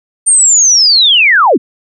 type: linear sweep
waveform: sine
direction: down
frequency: 8920 to 170.9 Hz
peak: -4 dBFS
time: 0.26-1.58 s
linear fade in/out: 20 ms
effects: none